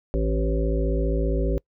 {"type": "harmonic tone with a mistuned harmonic", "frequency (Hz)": 55, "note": "A1", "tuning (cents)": 0, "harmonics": [1, 3, 5, 7, 9, 10], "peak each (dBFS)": [-22, -30, -31, -29, -32, -32], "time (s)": [0.14, 1.58], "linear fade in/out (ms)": 0, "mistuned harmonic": 3, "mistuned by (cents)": -20, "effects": ["noise-tail reverb RT60 0.1 s tail -25 dB re dry"]}